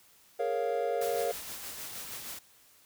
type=chord; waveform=triangle; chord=Bb minor seventh; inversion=third; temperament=equal; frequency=415.3 / 466.2 / 554.4 / 698.5 Hz; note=Ab4 / Bb4 / Db5 / F5; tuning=0 / 0 / 0 / 0 cents; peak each=-35 / -30 / -32 / -32 dBFS; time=0.39-1.32 s; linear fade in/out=10 ms
type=noise with tremolo; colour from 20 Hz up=white; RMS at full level=-40 dBFS; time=1.01-2.39 s; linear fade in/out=5 ms; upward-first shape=sine; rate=6.4 Hz; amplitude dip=35%
effects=white hiss -61 dBFS RMS until 2.85 s